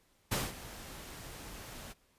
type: noise with ADSR envelope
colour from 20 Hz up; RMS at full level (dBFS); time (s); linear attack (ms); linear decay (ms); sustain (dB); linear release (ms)
pink; -31; 0.31-1.94; 12; 200; -16; 31
effects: pink hiss -70 dBFS RMS until 2.18 s + resampled to 32000 Hz